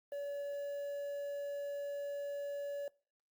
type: tone with quantisation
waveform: triangle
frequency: 570 Hz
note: C#5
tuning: 48 cents sharp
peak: -36 dBFS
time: 0.12-2.88 s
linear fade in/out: 2 ms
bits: 10
effects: noise-tail reverb RT60 0.4 s tail -24 dB re dry + Opus 32 kbps